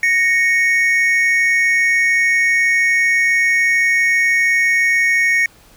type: tone pair together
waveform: triangle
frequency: 1864.3 / 2217 Hz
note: A#6 / C#7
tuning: 0 / 0 cents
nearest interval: minor third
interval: 300 cents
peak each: -13 dBFS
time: 0.03-5.46 s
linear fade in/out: 2 ms
effects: pink hiss -48 dBFS RMS until 5.76 s